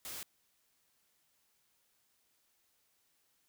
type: noise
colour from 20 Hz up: white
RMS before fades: -44 dBFS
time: 0.05-0.23 s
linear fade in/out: 0 ms
effects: white hiss -75 dBFS RMS until 3.48 s